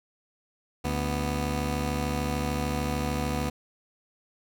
15% pulse tone pair together, 73.4 / 246.9 Hz, D2 / B3, 0 / 0 cents, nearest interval octave + major sixth, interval 2100 cents, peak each -22 / -25 dBFS, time 0.84-3.5 s, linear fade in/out 10 ms, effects none

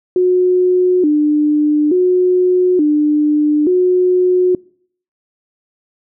sine tone with vibrato, 330 Hz, E4, 2 cents sharp, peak -9 dBFS, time 0.16-4.55 s, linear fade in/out 2 ms, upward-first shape square, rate 0.57 Hz, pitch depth 170 cents each way, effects noise-tail reverb RT60 0.6 s tail -25 dB re dry

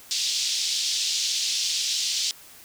white band-pass noise, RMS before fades -26 dBFS, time 0.11-2.31 s, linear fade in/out 0 ms, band 3300 to 6000 Hz, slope 24 dB/octave, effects white hiss -48 dBFS RMS until 2.64 s

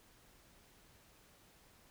silence, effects pink hiss -65 dBFS RMS until 1.9 s

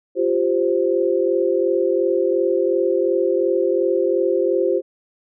sine chord, F suspended second, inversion none, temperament equal, 349.2 / 392 / 523.3 Hz, F4 / G4 / C5, 0 / 0 / 0 cents, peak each -20 dBFS, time 0.15-4.82 s, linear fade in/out 50 ms, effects none

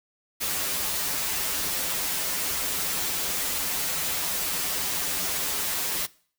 white noise with comb filter, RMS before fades -28 dBFS, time 0.4-6.07 s, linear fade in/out 20 ms, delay 8.7 ms, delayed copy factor -0.95, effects noise-tail reverb RT60 0.5 s tail -22 dB re dry

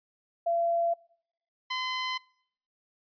sine / 15% pulse tone pair in turn, 680 / 1023.6 Hz, F5 / C6, -46 / -38 cents, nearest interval perfect fifth, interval 708 cents, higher second, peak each -24 / -23 dBFS, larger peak second, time 0.46-0.94 / 1.7-2.18 s, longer neither, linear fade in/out 10 ms, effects noise-tail reverb RT60 0.7 s tail -25 dB re dry + resampled to 11025 Hz

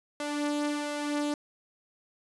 sawtooth tone with flanger, 293.7 Hz, D4, in tune, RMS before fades -31 dBFS, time 0.2-1.34 s, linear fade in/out 2 ms, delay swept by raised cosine 1.9 to 3.7 ms, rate 1.4 Hz, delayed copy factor +0.5, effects resampled to 24000 Hz

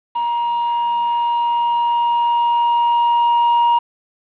triangle tone with level ramp, 946 Hz, A#5, 25 cents sharp, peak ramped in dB -15 to -9 dBFS, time 0.15-3.79 s, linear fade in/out 10 ms, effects resampled to 8000 Hz + 7-bit

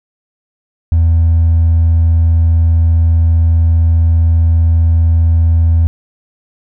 triangle tone with hard clipping, 82.41 Hz, E2, in tune, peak -6 dBFS, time 0.92-5.87 s, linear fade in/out 0 ms, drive 2 dB, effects none

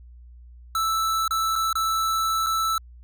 square tone with dropouts, 1318.5 Hz, E6, in tune, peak -22 dBFS, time 0.75-2.78 s, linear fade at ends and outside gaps 2 ms, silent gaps 1.279-1.308 / 1.556-1.56 / 1.729-1.754 / 2.463-2.467 s, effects added 60 Hz sine -43 dBFS peak until 3.03 s

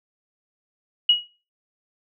sine tone with exponential decay, 2903 Hz, F#7, 34 cents flat, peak -10 dBFS, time 1.09-1.28 s, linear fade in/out 5 ms, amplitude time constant 40 ms, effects noise-tail reverb RT60 0.4 s tail -24 dB re dry

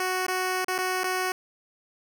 10% pulse tone with dropouts, 370 Hz, F#4, in tune, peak -17 dBFS, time 0-1.32 s, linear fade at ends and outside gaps 2 ms, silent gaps 0.266-0.282 / 0.646-0.682 / 0.781-0.786 / 1.035-1.041 s, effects none

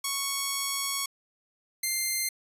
5% pulse tone pair in turn, 1108.7 / 2093 Hz, C#6 / C7, 0 / 0 cents, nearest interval major seventh, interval 1100 cents, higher second, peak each -16 dBFS, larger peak neither, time 0.04-1.06 / 1.83-2.29 s, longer first, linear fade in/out 5 ms, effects resampled to 32000 Hz

